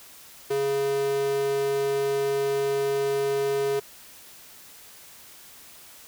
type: tone with high-pass filter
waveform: square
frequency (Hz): 138.59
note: C#3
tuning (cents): 0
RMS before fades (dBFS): -25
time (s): 0.5-3.8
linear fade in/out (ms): 10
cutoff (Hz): 360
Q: 6.6
effects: white hiss -48 dBFS RMS until 6.07 s